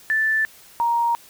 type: tone pair in turn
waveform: sine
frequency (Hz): 1760 / 937.7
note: A6 / A#5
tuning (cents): 0 / +10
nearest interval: major seventh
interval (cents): 1090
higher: first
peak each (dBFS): -17 / -17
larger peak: neither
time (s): 0.1-0.45 / 0.8-1.15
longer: neither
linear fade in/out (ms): 0
effects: white hiss -48 dBFS RMS until 1.29 s

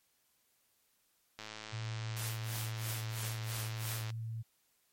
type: click train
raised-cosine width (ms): 0.2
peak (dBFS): -27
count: 294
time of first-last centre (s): 1.39-4.103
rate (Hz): 108
type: tone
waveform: sine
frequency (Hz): 113.1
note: A2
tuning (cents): +48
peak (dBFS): -37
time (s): 1.72-4.43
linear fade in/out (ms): 20
type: noise with tremolo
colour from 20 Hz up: white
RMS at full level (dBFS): -41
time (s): 2.16-4.11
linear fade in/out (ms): 10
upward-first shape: sine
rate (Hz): 3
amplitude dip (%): 95
effects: white hiss -74 dBFS RMS until 4.92 s + MP3 64 kbps

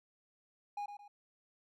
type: tone with echo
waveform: triangle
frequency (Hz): 820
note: G#5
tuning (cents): -22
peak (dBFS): -35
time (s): 0.77-0.86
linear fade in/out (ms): 5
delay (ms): 110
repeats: 2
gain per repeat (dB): -8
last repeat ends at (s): 1.08
effects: none

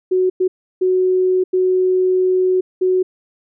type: tone bursts at uneven times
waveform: sine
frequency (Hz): 370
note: F#4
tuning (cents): 0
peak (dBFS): -12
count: 5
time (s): 0.11-0.3 / 0.4-0.48 / 0.81-1.44 / 1.53-2.61 / 2.81-3.03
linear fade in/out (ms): 10
effects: none

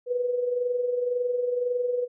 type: tone with amplitude modulation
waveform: sine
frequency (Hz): 491.7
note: B4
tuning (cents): -8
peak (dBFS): -21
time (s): 0.06-2.08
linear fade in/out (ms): 50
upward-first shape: sine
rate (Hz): 21.9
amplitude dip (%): 55
effects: none

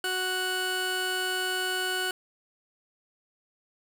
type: tone pair together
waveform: 25% pulse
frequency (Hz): 370 / 1480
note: F#4 / F#6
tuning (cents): 0 / 0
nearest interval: 2 octaves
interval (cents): 2400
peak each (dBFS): -29 / -25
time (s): 0.04-2.11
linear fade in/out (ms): 2
effects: none

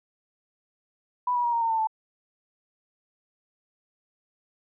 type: tone with pitch steps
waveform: sine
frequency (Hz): 987.8 / 968.6 / 949.8 / 931.3 / 913.2 / 895.4 / 878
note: B5 / B5 / A#5 / A#5 / A#5 / A5 / A5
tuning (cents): 0 / -34 / +32 / -2 / -36 / +30 / -4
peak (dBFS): -22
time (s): 1.27-1.872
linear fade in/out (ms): 5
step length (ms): 86
effects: none

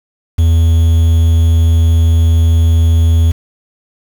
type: tone with quantisation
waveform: triangle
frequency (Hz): 82.41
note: E2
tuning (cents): 0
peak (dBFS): -4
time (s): 0.38-3.32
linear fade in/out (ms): 10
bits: 5
effects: none

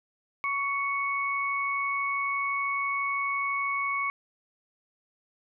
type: tone pair together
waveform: sine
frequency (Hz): 1118.8 / 2217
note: C#6 / C#7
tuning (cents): +16 / 0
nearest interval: octave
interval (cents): 1184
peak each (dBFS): -29 / -29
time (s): 0.44-4.1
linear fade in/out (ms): 0
effects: none

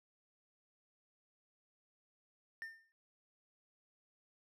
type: tone with exponential decay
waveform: triangle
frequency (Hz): 1807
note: A6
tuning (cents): +46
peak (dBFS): -38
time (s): 2.62-2.92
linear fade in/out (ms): 0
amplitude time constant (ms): 64
effects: none

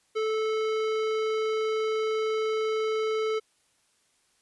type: tone with hard clipping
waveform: sine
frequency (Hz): 437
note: A4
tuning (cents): -12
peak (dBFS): -27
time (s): 0.15-3.4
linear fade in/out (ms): 20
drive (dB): 16
effects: white hiss -68 dBFS RMS until 4.41 s + resampled to 24000 Hz

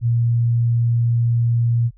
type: tone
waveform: sine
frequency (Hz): 117.7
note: A#2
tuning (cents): +17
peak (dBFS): -14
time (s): 0.01-1.91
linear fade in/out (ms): 50
effects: added 42 Hz sine -46 dBFS peak until 1.97 s

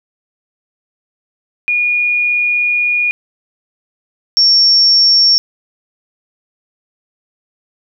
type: tone pair in turn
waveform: sine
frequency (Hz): 2441 / 5480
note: D#7 / F8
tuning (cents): -34 / -34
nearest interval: octave + major second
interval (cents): 1400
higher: second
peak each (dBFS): -11 / -6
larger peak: second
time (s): 1.68-3.11 / 4.37-5.38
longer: first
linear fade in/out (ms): 0
effects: none

